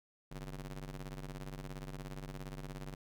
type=ring-modulated tone; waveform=sawtooth; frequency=95.7 Hz; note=G2; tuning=41 cents flat; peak=-36 dBFS; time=0.31-2.95 s; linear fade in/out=10 ms; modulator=56.4 Hz; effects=none